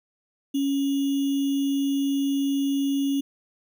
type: tone with sample-and-hold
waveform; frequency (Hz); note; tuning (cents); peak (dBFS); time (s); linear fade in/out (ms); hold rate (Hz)
sine; 277.2; C#4; 0; -21; 0.54-3.21; 10; 3150
effects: none